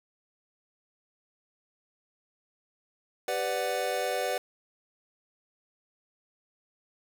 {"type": "chord", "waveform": "square", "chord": "G major seventh", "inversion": "none", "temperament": "equal with one note detuned", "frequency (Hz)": [392, 498.2, 587.3, 740], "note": ["G4", "B4", "D5", "F#5"], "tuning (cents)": [0, 15, 0, 0], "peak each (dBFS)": [-38, -33, -34, -34], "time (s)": [3.28, 4.38], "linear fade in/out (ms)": 2, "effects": []}